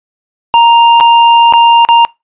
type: tone with dropouts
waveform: square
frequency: 933 Hz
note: A#5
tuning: 1 cent sharp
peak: -3 dBFS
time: 0.54-2.05 s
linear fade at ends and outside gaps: 0 ms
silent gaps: 1.001-1.008 / 1.525-1.536 / 1.85-1.888 s
effects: noise-tail reverb RT60 0.2 s tail -23 dB re dry + resampled to 8000 Hz